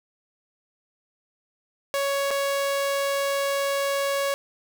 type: tone with dropouts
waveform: sawtooth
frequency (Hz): 557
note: C#5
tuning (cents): +8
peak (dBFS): -19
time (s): 1.94-4.34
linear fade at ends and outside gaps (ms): 0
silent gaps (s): 2.306-2.311
effects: none